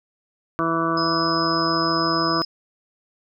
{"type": "harmonic tone", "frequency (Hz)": 164.81, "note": "E3", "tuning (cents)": 0, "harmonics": [1, 2, 3, 4, 6, 7, 8, 9], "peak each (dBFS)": [-30, -24, -32, -29, -31, -23, -32, -31], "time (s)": [0.59, 2.42], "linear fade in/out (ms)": 0}
{"type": "tone", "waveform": "sine", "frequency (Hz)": 5080, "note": "D#8", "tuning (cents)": 35, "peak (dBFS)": -25, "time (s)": [0.97, 2.45], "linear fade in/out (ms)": 5}
{"effects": []}